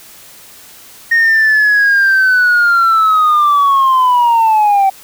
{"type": "linear sweep", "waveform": "sine", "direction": "down", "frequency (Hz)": [1858, 766], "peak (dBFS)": -5, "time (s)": [1.11, 4.9], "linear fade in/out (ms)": 10, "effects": ["tanh soft clip ceiling -5 dBFS", "white hiss -38 dBFS RMS until 5.03 s"]}